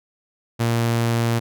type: tone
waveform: sawtooth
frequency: 116.54 Hz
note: A#2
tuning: in tune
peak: -14 dBFS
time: 0.59-1.4 s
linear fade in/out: 20 ms
effects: none